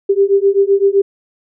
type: beating tone pair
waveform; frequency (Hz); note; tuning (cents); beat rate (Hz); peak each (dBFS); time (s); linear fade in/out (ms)
sine; 392 / 399.8; G4 / G4; 0 / +34; 7.8; -12; 0.09-1.02; 10
effects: none